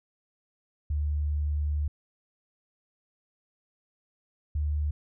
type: tone pair in turn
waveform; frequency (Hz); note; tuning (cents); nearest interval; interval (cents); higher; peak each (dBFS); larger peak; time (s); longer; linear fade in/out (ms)
sine; 74.1 / 74.5; D2 / D2; +16 / +25; unison; 9; second; -25; neither; 0.9-1.88 / 4.55-4.91; first; 5
effects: none